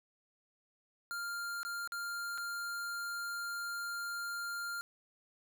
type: tone with dropouts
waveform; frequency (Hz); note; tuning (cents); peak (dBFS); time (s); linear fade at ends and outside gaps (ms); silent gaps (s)
square; 1398; F6; +1; -38; 1.11-4.81; 0; 1.631-1.65 / 1.875-1.921 / 2.377-2.381
effects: none